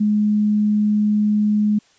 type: tone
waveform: sine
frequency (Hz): 210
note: G#3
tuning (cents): +19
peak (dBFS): -14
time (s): 0-1.79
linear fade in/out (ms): 10
effects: white hiss -56 dBFS RMS until 1.98 s + resampled to 16000 Hz